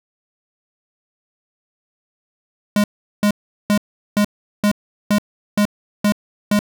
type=tone bursts; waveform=square; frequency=206.8 Hz; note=G#3; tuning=7 cents flat; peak=-13 dBFS; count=9; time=2.76-6.591 s; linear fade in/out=2 ms; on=79 ms; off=390 ms; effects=none